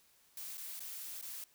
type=noise with dropouts; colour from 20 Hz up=blue; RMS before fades=-45 dBFS; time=0.37-1.44 s; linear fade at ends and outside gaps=2 ms; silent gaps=0.573-0.578 / 0.795-0.804 / 1.213-1.225 s; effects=white hiss -68 dBFS RMS until 1.54 s